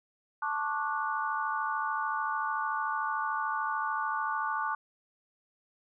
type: chord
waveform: sine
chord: D major seventh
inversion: second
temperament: just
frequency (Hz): 881 / 1101.2 / 1174.7 / 1468.3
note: A5 / C#6 / D6 / F#6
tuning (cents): +2 / -12 / 0 / -14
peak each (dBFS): -34 / -36 / -34 / -35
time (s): 0.42-4.75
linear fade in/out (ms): 5
effects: none